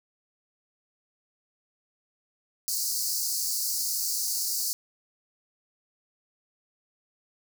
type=high-pass noise; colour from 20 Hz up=pink; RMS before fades=-29 dBFS; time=2.68-4.73 s; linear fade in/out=0 ms; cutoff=4400 Hz; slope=96 dB/octave; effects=none